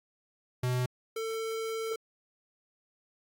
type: tone pair in turn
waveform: square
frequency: 125.5 / 447.2 Hz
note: B2 / A4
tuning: +28 / +28 cents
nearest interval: octave + minor seventh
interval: 2200 cents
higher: second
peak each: -28 / -33 dBFS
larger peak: first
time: 0.63-0.86 / 1.16-1.96 s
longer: second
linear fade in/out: 5 ms
effects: AAC 64 kbps